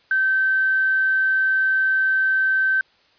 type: tone with quantisation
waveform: sine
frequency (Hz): 1547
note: G6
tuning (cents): -23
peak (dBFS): -16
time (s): 0.11-2.81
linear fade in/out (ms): 2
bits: 7
effects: white hiss -58 dBFS RMS until 3.18 s + resampled to 11025 Hz